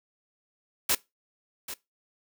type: noise with echo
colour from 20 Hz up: white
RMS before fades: -24 dBFS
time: 0.89-0.95 s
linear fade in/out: 5 ms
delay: 790 ms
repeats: 1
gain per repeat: -13 dB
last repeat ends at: 1.74 s
effects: noise-tail reverb RT60 0.2 s tail -20 dB re dry